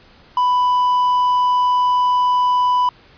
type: tone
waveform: triangle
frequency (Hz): 993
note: B5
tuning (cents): +9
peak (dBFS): -11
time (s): 0.37-2.89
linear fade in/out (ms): 2
effects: pink hiss -48 dBFS RMS until 3.17 s + resampled to 11025 Hz